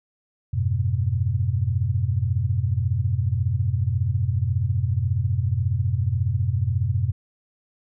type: tone cluster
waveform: sine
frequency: 89.2 / 103.8 / 125.6 Hz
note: F2 / G#2 / B2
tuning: +37 / 0 / +30 cents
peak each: -24 dBFS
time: 0.53-7.12 s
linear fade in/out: 10 ms
effects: none